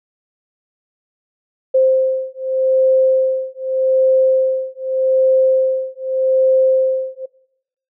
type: beating tone pair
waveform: sine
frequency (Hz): 523.3 / 524.13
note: C5 / C5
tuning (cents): 0 / +3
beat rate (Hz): 0.83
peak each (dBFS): -15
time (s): 1.74-7.26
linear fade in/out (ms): 10
effects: noise-tail reverb RT60 0.9 s tail -23 dB re dry